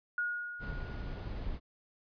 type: tone with exponential decay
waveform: sine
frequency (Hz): 1441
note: F#6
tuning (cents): -46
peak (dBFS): -29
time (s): 0.18-1.47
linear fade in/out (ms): 2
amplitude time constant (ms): 280
type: noise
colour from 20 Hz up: brown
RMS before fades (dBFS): -39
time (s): 0.59-1.6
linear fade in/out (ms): 50
effects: resampled to 11025 Hz